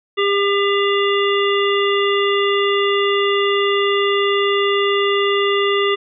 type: harmonic tone with a mistuned harmonic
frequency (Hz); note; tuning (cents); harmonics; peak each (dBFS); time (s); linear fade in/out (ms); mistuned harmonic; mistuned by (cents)
401.1; G4; +40; 1 / 3 / 5 / 7 / 9; -16 / -21 / -23 / -24 / -26; 0.17-5.96; 20; 9; -67
effects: none